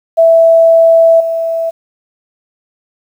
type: tone with level steps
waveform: sine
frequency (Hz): 659.3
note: E5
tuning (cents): 0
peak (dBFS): -3 / -12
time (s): 0.17-1.71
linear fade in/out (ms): 20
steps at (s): 1.2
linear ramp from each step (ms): 5
effects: 7-bit